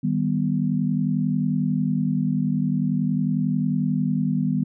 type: chord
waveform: sine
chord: Eb augmented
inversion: none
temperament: equal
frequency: 155.56 / 196 / 246.9 Hz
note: Eb3 / G3 / B3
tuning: 0 / 0 / 0 cents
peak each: -24 dBFS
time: 0.03-4.64 s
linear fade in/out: 10 ms
effects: none